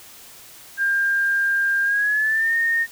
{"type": "tone with pitch glide", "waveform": "sine", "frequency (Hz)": [1600, 1837.9], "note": ["G6", "A#6"], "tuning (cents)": [35, -25], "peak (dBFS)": -17, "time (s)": [0.77, 2.87], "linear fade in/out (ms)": 50, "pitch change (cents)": 240, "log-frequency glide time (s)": [1.83, 2.55], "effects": ["white hiss -44 dBFS RMS until 2.91 s"]}